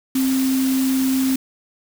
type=tone in noise; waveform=sine; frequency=263.5 Hz; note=C4; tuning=12 cents sharp; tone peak=-16 dBFS; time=0.15-1.36 s; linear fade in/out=5 ms; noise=white; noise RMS=-29 dBFS; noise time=0.15-1.36 s; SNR=+10 dB; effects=none